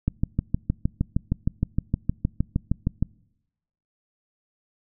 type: click train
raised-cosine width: 5 ms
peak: -9 dBFS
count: 20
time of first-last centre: 0.08-3.026 s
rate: 6.45 Hz
effects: noise-tail reverb RT60 0.9 s tail -26 dB re dry